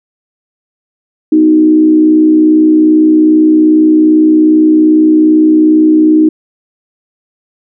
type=tone with frequency modulation; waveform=sine; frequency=311.1 Hz; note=D#4; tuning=in tune; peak=-3 dBFS; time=1.32-6.29 s; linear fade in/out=5 ms; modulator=62.5 Hz; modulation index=0.48; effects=none